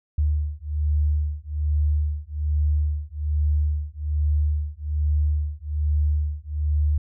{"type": "beating tone pair", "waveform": "sine", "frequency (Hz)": [74.2, 75.4], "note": ["D2", "D2"], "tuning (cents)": [18, 46], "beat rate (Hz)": 1.2, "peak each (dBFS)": -23, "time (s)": [0.18, 6.98], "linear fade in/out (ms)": 5, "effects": []}